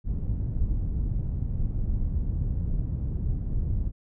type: low-pass noise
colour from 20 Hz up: pink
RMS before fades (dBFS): -27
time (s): 0.04-3.92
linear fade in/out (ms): 50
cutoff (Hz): 120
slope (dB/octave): 12
effects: none